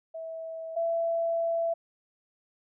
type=tone pair in turn; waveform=sine; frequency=651 / 668.1 Hz; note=E5 / E5; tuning=-22 / +23 cents; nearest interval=unison; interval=45 cents; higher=second; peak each=-35 / -25 dBFS; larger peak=second; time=0.14-0.76 / 0.76-1.74 s; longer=second; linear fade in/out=10 ms; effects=none